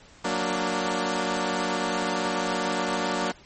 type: chord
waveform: 10% pulse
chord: Gb augmented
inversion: none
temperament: equal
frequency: 185 / 233.1 / 293.7 Hz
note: Gb3 / Bb3 / D4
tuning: 0 / 0 / 0 cents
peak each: -21 dBFS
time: 0.24-3.32 s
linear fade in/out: 10 ms
effects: pink hiss -52 dBFS RMS until 3.45 s + MP3 32 kbps